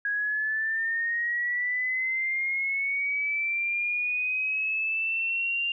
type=linear sweep; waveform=sine; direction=up; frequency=1647 to 2794 Hz; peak=-25 dBFS; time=0.05-5.72 s; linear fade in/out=2 ms; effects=none